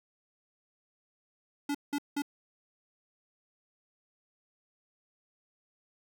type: tone bursts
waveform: square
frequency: 287.3 Hz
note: D4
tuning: 38 cents flat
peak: -30 dBFS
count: 3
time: 1.69-2.221 s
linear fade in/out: 5 ms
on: 57 ms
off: 180 ms
effects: none